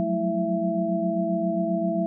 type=tone cluster; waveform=sine; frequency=181.1 / 188.6 / 217.8 / 328.6 / 668 Hz; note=F#3 / F#3 / A3 / E4 / E5; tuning=-37 / +33 / -17 / -5 / +23 cents; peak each=-29 / -30 / -30 / -29 / -26 dBFS; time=0-2.06 s; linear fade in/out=0 ms; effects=none